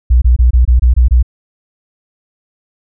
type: tone bursts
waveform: sine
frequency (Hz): 61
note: B1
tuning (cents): -21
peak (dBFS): -4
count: 8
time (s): 0.1-1.228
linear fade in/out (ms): 10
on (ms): 120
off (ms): 24
effects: none